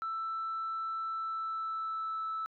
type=tone with pitch glide; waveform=sine; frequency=1326 to 1312.3 Hz; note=E6 to E6; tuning=+10 to -8 cents; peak=-32 dBFS; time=0.02-2.46 s; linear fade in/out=0 ms; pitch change=-18 cents; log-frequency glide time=1.09-2.25 s; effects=tanh soft clip ceiling -30 dBFS